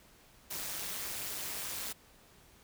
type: noise with amplitude modulation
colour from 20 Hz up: white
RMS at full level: -36 dBFS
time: 0.5-1.93 s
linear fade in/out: 10 ms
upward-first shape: sine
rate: 204 Hz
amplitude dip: 75%
effects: pink hiss -61 dBFS RMS until 2.63 s